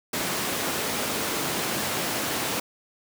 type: high-pass noise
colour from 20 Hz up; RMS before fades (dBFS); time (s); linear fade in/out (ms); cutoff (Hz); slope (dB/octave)
pink; -28; 0.13-2.6; 5; 190; 12
effects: none